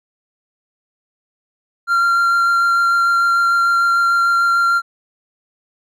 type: tone with vibrato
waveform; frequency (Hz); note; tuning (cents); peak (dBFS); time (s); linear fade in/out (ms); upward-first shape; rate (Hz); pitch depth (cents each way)
triangle; 1381; F6; -20; -10; 1.87-4.82; 50; triangle; 6.7; 11
effects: none